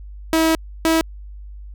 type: tone pair in turn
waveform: sawtooth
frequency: 322.6 / 324.2 Hz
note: E4 / E4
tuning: -37 / -29 cents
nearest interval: unison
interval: 8 cents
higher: second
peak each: -10 dBFS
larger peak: neither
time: 0.33-0.55 / 0.85-1.01 s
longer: first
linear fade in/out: 0 ms
effects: added 50 Hz sine -33 dBFS peak until 1.74 s

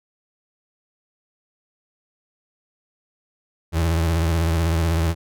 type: tone with vibrato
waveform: 35% pulse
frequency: 82.41 Hz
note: E2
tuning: in tune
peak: -16 dBFS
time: 3.72-5.15 s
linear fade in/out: 50 ms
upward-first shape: triangle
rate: 16 Hz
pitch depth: 84 cents each way
effects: none

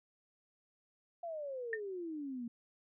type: exponential sweep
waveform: sine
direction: down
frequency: 698.5 to 229.6 Hz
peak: -39 dBFS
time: 1.23-2.48 s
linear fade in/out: 5 ms
type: tone with exponential decay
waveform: sine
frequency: 1819 Hz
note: A#6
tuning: 43 cents flat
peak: -30 dBFS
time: 1.73-1.8 s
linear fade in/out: 2 ms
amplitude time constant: 15 ms
effects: none

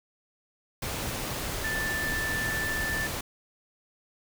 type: tone in noise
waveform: sine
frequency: 1764 Hz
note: A6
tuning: 4 cents sharp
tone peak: -29 dBFS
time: 1.64-3.07 s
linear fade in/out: 5 ms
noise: pink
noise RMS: -33 dBFS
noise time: 0.82-3.21 s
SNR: +1 dB
effects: none

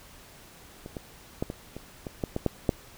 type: clicks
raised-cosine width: 2 ms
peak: -25 / -21 / -14 / -20 / -24 / -21 / -14 / -15 / -10 / -8 dBFS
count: 10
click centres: 0.861 / 0.968 / 1.425 / 1.501 / 1.766 / 2.068 / 2.238 / 2.364 / 2.463 / 2.692 s
effects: pink hiss -51 dBFS RMS until 2.97 s

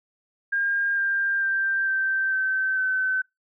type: tone with pitch steps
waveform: sine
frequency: 1611 / 1593.4 / 1576 / 1558.8 / 1541.8 / 1525 Hz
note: G6 / G6 / G6 / G6 / G6 / G6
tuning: +47 / +28 / +9 / -10 / -29 / -48 cents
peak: -21 dBFS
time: 0.52-3.22 s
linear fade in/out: 10 ms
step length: 450 ms
effects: noise-tail reverb RT60 0.2 s tail -25 dB re dry

